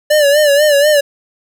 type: tone with vibrato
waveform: square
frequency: 585 Hz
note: D5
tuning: 7 cents flat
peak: -8 dBFS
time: 0.1-1.01 s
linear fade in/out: 10 ms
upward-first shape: sine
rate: 4.1 Hz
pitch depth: 76 cents each way
effects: none